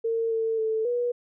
sine tone with pitch steps, 455.4 / 449.2 / 440.8 / 484.4 Hz, A#4 / A4 / A4 / B4, -40 / +36 / +3 / -34 cents, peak -23 dBFS, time 0.04-1.12 s, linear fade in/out 10 ms, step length 270 ms, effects none

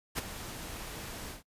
pink noise with ADSR envelope, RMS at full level -30 dBFS, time 0.15-1.43 s, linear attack 32 ms, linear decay 19 ms, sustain -12 dB, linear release 130 ms, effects noise-tail reverb RT60 0.1 s tail -25 dB re dry + resampled to 32000 Hz

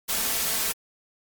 white noise with comb filter, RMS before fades -26 dBFS, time 0.08-0.73 s, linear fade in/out 20 ms, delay 4.5 ms, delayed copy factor +0.5, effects Opus 48 kbps

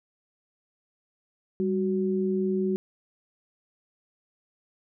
sine tone pair together, 197.17 / 372.2 Hz, G3 / F#4, +10 / +10 cents, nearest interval major seventh, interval 1100 cents, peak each -26 dBFS, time 1.6-2.76 s, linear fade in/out 0 ms, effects none

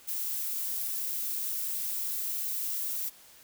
violet noise, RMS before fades -33 dBFS, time 0.07-3.1 s, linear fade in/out 20 ms, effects white hiss -55 dBFS RMS until 3.43 s

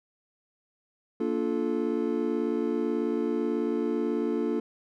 triangle chord, Bb major seventh, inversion none, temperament just, 233.1 / 291.4 / 349.6 / 437 Hz, Bb3 / D4 / F4 / A4, 0 / -13 / +2 / -12 cents, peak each -29 dBFS, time 1.2-4.6 s, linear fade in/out 5 ms, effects none

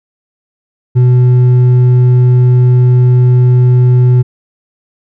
sine tone with hard clipping, 124.6 Hz, B2, 16 cents sharp, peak -5 dBFS, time 0.95-4.23 s, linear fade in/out 20 ms, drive 4 dB, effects none

